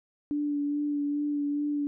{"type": "tone with vibrato", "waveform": "sine", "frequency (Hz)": 290.9, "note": "D4", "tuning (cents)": -16, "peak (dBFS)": -26, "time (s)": [0.31, 1.87], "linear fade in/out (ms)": 0, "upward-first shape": "sine", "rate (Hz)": 2.4, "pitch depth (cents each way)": 18, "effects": []}